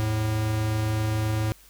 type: tone pair together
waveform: square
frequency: 81 / 108.63 Hz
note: E2 / A2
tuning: -30 / -22 cents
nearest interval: perfect fourth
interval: 508 cents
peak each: -35 / -24 dBFS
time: 0-1.52 s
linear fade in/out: 0 ms
effects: added 50 Hz sine -56 dBFS peak until 1.69 s + white hiss -54 dBFS RMS until 1.69 s